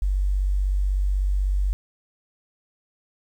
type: tone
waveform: sine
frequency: 48.09 Hz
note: G1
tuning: 32 cents flat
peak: -19 dBFS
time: 0.02-1.73 s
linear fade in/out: 0 ms
effects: 9-bit